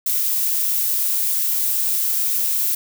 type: noise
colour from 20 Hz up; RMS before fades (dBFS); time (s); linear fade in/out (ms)
violet; -20; 0.06-2.75; 5
effects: none